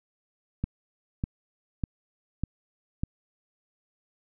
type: click train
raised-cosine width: 5 ms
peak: -15 dBFS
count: 5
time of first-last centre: 0.64-3.035 s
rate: 1.67 Hz
effects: none